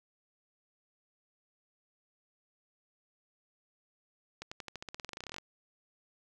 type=accelerating click train; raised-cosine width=0.2 ms; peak=-24 dBFS; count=21; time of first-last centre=4.42-5.383 s; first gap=95 ms; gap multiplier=0.92; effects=none